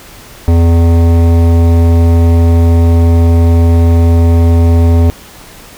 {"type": "tone with hard clipping", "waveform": "sine", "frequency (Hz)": 84, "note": "E2", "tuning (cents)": 33, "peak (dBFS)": -6, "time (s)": [0.48, 5.1], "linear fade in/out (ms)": 0, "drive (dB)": 15, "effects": ["pink hiss -34 dBFS RMS until 5.77 s"]}